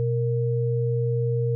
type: tone pair together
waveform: sine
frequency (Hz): 123.2 / 465.1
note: B2 / A#4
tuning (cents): -4 / -4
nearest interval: octave + major seventh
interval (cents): 2300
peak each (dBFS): -22 / -26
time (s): 0-1.55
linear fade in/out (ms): 0
effects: none